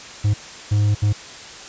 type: tone bursts at uneven times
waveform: triangle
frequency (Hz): 103.83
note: G#2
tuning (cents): 0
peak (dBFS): -12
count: 3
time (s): 0.24-0.34 / 0.71-0.95 / 1.02-1.13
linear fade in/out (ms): 10
effects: white hiss -37 dBFS RMS until 1.68 s + resampled to 16000 Hz